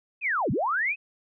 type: linear two-way sweep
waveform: sine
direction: down then up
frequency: 2610 to 98 to 2610 Hz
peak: -23 dBFS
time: 0.21-0.96 s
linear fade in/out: 50 ms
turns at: 0.51 s
effects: none